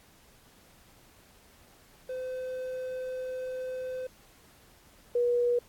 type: tone pair in turn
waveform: triangle / sine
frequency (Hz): 512 / 483.3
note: C5 / B4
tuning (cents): -38 / -38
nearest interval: minor second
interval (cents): 100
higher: first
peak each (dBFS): -31 / -23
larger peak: second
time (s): 2.09-4.07 / 5.15-5.59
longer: first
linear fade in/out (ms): 5
effects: pink hiss -59 dBFS RMS until 5.68 s + AAC 64 kbps